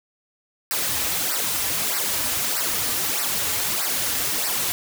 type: noise with flanger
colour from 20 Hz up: white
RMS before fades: -24 dBFS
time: 0.71-4.72 s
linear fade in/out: 0 ms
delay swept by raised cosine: 0.29 to 5.59 ms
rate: 1.6 Hz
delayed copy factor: -0.75
effects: none